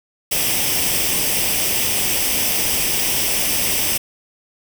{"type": "noise with comb filter", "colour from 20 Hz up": "white", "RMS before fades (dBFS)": -19, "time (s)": [0.31, 3.98], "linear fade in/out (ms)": 10, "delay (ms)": 0.36, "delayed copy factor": 0.6, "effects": []}